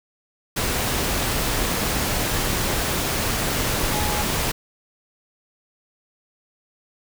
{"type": "tone in noise", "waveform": "sine", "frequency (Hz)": 840, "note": "G#5", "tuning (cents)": 19, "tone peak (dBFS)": -28, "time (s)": [3.93, 4.23], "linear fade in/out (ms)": 10, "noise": "pink", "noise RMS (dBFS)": -23, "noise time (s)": [0.56, 4.52], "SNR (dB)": -8, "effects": []}